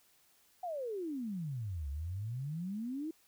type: exponential two-way sweep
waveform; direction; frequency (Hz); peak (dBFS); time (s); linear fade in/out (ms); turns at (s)
sine; down then up; 749 to 67.7 to 329.9; -36; 0.63-3.11; 5; 1.89
effects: white hiss -68 dBFS RMS until 3.27 s